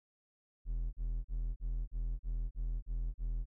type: tone bursts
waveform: triangle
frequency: 41.2 Hz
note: E1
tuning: in tune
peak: -31 dBFS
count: 9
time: 0.65-3.458 s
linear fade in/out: 50 ms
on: 280 ms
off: 36 ms
effects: none